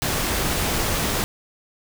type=noise; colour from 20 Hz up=pink; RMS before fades=-23 dBFS; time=0.02-1.24 s; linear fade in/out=0 ms; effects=none